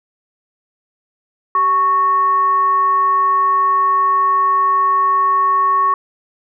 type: tone with frequency modulation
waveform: sine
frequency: 1108.7 Hz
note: C#6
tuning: in tune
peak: -11 dBFS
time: 1.55-5.94 s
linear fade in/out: 2 ms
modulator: 718 Hz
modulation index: 0.21
effects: none